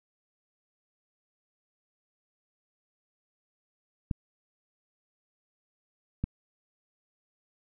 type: clicks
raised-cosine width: 5 ms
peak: -16 dBFS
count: 2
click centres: 4.112 / 6.24 s
effects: none